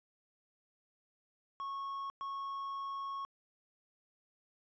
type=tone bursts at uneven times; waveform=triangle; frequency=1100 Hz; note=C#6; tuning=14 cents flat; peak=-36 dBFS; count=2; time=1.6-2.1 / 2.21-3.25 s; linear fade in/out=0 ms; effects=resampled to 16000 Hz